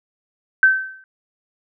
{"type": "tone with exponential decay", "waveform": "sine", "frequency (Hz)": 1543, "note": "G6", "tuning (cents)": -28, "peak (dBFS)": -6, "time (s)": [0.63, 1.04], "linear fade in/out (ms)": 1, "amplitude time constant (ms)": 88, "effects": []}